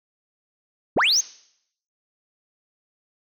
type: linear sweep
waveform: sine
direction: up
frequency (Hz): 51.2 to 6670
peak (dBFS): -14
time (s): 0.96-1.21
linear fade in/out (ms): 10
effects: noise-tail reverb RT60 0.7 s tail -22 dB re dry + tanh soft clip ceiling -14 dBFS